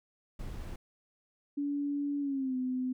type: noise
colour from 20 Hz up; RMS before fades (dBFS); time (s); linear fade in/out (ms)
brown; -40; 0.39-0.76; 5
type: tone with pitch glide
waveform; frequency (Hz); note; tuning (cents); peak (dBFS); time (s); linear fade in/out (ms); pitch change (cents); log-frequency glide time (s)
sine; 286.2 to 255; D4 to C4; -45 to -44; -30; 1.57-2.93; 10; -199; 2.2-2.56
effects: none